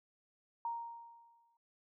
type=tone with exponential decay; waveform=sine; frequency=932.3 Hz; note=A#5; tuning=in tune; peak=-34 dBFS; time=0.65-1.57 s; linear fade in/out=2 ms; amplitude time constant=200 ms; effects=none